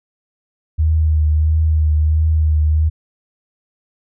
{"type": "tone with vibrato", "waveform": "sine", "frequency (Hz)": 77.78, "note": "D#2", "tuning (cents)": 0, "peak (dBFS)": -11, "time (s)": [0.78, 2.9], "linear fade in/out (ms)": 20, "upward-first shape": "triangle", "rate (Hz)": 1.5, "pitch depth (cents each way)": 35, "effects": []}